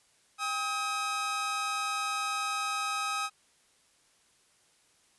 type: tone pair together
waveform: sawtooth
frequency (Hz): 800 / 1269.9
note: G5 / D#6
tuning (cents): +35 / +35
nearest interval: minor sixth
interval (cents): 800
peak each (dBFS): -34 / -27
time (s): 0.38-3.3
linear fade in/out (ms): 50
effects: white hiss -66 dBFS RMS until 5.18 s + resampled to 24000 Hz